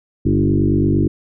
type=tone with frequency modulation; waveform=sine; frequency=210 Hz; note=G#3; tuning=19 cents sharp; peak=-12 dBFS; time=0.25-1.08 s; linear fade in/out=10 ms; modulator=48.8 Hz; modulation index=3.1; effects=none